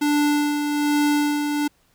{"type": "tone with tremolo", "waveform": "square", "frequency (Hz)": 293.7, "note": "D4", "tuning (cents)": 0, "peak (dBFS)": -17, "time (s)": [0.01, 1.68], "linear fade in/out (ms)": 10, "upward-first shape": "sine", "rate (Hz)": 1.2, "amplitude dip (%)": 45, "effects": ["pink hiss -62 dBFS RMS until 1.94 s"]}